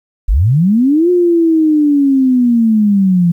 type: linear two-way sweep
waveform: sine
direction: up then down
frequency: 35.9 to 360 to 167.9 Hz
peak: -7 dBFS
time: 0.28-3.32 s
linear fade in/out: 10 ms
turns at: 1.1 s
effects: 8-bit